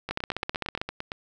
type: two click trains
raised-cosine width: 0.3 ms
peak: -16 / -12 dBFS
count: 10 / 12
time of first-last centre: 0.09-1.119 / 0.11-0.815 s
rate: 8.75 / 15.6 Hz
effects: none